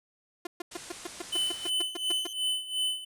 sawtooth tone bursts, 349.2 Hz, F4, in tune, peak -29 dBFS, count 13, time 0.45-2.27 s, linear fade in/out 5 ms, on 20 ms, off 130 ms
white low-pass noise, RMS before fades -46 dBFS, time 0.71-1.7 s, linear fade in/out 10 ms, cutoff 10000 Hz, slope 48 dB/octave
15% pulse tone with exponential growth, 3136 Hz, G7, in tune, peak -34 dBFS, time 1.04-2.33 s, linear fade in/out 2 ms, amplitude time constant 280 ms
square tone with tremolo, 3021 Hz, F#7, 35 cents sharp, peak -26 dBFS, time 1.32-3.05 s, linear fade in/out 10 ms, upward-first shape sine, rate 2.8 Hz, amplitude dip 80%
effects resampled to 32000 Hz

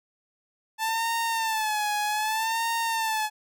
sawtooth tone with vibrato, 877 Hz, A5, 6 cents flat, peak -21 dBFS, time 0.78-3.3 s, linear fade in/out 50 ms, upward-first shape sine, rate 0.64 Hz, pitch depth 85 cents each way, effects none

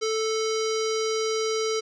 square tone with low-pass filter, 440 Hz, A4, in tune, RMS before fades -26 dBFS, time 0.01-1.81 s, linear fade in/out 20 ms, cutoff 5500 Hz, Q 4, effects none

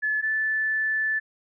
sine tone pair in turn, 1723 / 1750.1 Hz, A6 / A6, -37 / -10 cents, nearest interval unison, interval 27 cents, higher second, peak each -22 / -22 dBFS, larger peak neither, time 0.02-0.22 / 0.22-1.2 s, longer second, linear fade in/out 20 ms, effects none

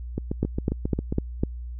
two click trains, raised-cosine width 3 ms, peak -9 / -13 dBFS, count 5 / 8, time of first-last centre 0.43-1.435 / 0.18-1.125 s, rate 3.98 / 7.41 Hz, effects added 60 Hz sine -32 dBFS peak until 1.79 s

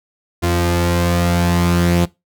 sawtooth tone pair together, 86.9 / 173.52 Hz, F2 / F3, -8 / -11 cents, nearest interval octave, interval 1197 cents, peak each -12 dBFS, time 0.42-2.06 s, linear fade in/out 20 ms, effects noise-tail reverb RT60 0.2 s tail -20 dB re dry

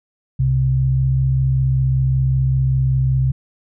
sine tone pair together, 65.61 / 130.81 Hz, C2 / C3, +5 / 0 cents, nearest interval octave, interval 1195 cents, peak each -21 / -14 dBFS, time 0.39-3.32 s, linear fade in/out 10 ms, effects none

